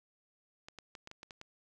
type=clicks; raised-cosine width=0.2 ms; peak=-30 dBFS; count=8; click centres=0.685 / 0.787 / 0.952 / 1.074 / 1.114 / 1.231 / 1.308 / 1.414 s; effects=none